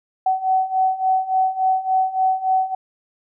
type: beating tone pair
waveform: sine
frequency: 753 / 756.5 Hz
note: F#5 / F#5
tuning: +30 / +38 cents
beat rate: 3.5 Hz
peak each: -21 / -18 dBFS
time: 0.26-2.75 s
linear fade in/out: 5 ms
effects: none